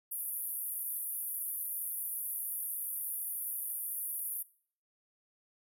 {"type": "band-pass noise", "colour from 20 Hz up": "white", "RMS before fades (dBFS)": -38, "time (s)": [0.11, 4.43], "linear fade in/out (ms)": 10, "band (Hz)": [9900, 15000], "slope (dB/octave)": 96, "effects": ["noise-tail reverb RT60 0.5 s tail -20 dB re dry"]}